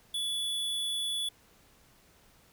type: tone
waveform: square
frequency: 3430 Hz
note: A7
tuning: 45 cents flat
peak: -31 dBFS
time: 0.14-1.29 s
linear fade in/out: 5 ms
effects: pink hiss -62 dBFS RMS until 2.52 s